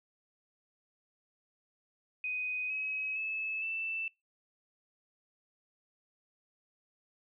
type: tone with pitch steps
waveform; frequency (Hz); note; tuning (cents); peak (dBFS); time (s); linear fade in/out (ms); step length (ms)
sine; 2500 / 2551 / 2603 / 2656; D#7 / D#7 / E7 / E7; +8 / +43 / -22 / +12; -33; 2.24-4.08; 2; 460
effects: noise-tail reverb RT60 0.2 s tail -23 dB re dry